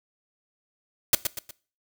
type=noise with echo; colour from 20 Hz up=white; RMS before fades=-17 dBFS; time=1.13-1.15 s; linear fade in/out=2 ms; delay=120 ms; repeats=3; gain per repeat=-8 dB; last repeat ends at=1.51 s; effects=noise-tail reverb RT60 0.4 s tail -20 dB re dry